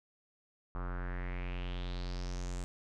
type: tone with low-pass filter sweep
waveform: square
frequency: 44.76 Hz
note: F1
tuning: 43 cents sharp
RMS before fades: -38 dBFS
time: 0.75-2.64 s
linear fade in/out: 0 ms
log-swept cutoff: 1200 to 8000 Hz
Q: 4.1
effects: none